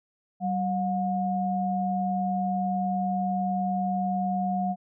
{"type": "tone pair together", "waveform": "sine", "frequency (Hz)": [190.7, 720], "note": ["G3", "F#5"], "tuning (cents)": [-47, -47], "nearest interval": "octave + major seventh", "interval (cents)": 2300, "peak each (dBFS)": -27, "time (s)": [0.4, 4.76], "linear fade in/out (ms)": 50, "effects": []}